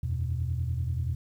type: chord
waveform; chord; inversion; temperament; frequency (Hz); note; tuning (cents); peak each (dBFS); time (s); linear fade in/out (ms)
sine; E suspended second; none; just; 82.41 / 92.71 / 123.61; E2 / F#2 / B2; 0 / +4 / +2; -29 / -34 / -30; 0.03-1.15; 5
effects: tanh soft clip ceiling -20 dBFS + 10-bit